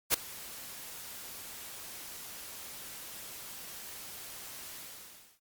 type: noise with ADSR envelope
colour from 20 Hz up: white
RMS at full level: -23 dBFS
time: 0.1-5.4 s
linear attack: 40 ms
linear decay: 5 ms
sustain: -22 dB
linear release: 650 ms
effects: Opus 48 kbps